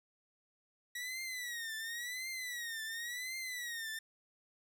sawtooth tone with vibrato, 1925 Hz, B6, 45 cents flat, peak -36 dBFS, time 0.95-3.99 s, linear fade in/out 5 ms, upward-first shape triangle, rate 0.93 Hz, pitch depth 160 cents each way, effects none

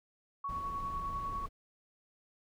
sine tone with tremolo, 1116 Hz, C#6, 11 cents sharp, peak -34 dBFS, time 0.44-1.46 s, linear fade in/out 5 ms, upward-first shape sine, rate 10 Hz, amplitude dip 35%
brown noise, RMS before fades -44 dBFS, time 0.48-1.49 s, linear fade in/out 20 ms
effects none

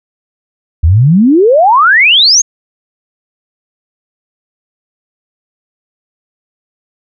sine exponential sweep, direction up, 73.42 to 6730 Hz, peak -3 dBFS, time 0.83-2.42 s, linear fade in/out 10 ms, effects none

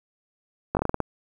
slowing click train, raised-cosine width 1 ms, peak -9 dBFS, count 8, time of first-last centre 0.75-1.003 s, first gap 19 ms, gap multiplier 1.21, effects 8-bit

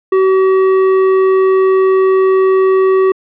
sine tone with tanh clipping, 379.9 Hz, F#4, 46 cents sharp, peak -9 dBFS, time 0.12-3.12 s, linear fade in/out 5 ms, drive 13 dB, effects low-pass 2000 Hz 12 dB/octave

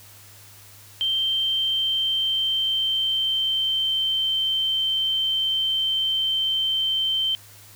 sine tone with pitch glide, 3136 to 3111 Hz, G7 to G7, 0 to -14 cents, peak -20 dBFS, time 1.01-7.35 s, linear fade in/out 0 ms, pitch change -14 cents, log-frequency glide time 1.31-4.05 s, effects added 101 Hz sine -51 dBFS peak until 7.75 s + white hiss -48 dBFS RMS until 7.75 s

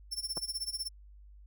sawtooth tone with tremolo, 5390 Hz, E8, 38 cents sharp, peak -29 dBFS, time 0.11-0.89 s, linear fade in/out 20 ms, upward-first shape sine, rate 16 Hz, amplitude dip 90%
clicks, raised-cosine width 1 ms, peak -27 dBFS, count 2, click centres 0.371 / 0.377 s
effects added 50 Hz sine -51 dBFS peak until 1.46 s

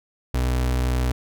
35% pulse tone, 62.5 Hz, B1, 21 cents sharp, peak -18 dBFS, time 0.34-1.12 s, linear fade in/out 5 ms, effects none

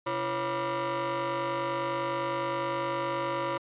25% pulse ring-modulated tone, 210.6 Hz, G#3, 24 cents sharp, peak -22 dBFS, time 0.06-3.58 s, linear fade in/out 10 ms, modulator 762 Hz, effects resampled to 8000 Hz

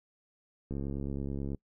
click train, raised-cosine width 3 ms, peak -24 dBFS, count 59, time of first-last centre 0.71-1.547 s, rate 69.3 Hz, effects noise-tail reverb RT60 0.1 s tail -25 dB re dry

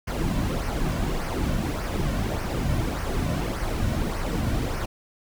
brown noise with flanger, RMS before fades -26 dBFS, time 0.07-4.86 s, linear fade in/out 10 ms, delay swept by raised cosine 0.26 to 2.46 ms, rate 1.7 Hz, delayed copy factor -0.55, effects none

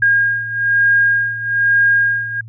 sine beating tone pair, 1622 / 1623.1 Hz, G#6 / G#6, -41 / -40 cents, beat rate 1.1 Hz, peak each -17 / -13 dBFS, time 0.02-2.41 s, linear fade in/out 5 ms, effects added 112 Hz sine -32 dBFS peak until 2.48 s

